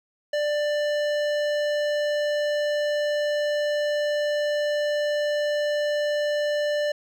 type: tone with hard clipping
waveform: sine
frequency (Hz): 591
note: D5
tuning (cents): +11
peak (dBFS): -24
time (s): 0.33-6.92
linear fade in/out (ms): 5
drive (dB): 15
effects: none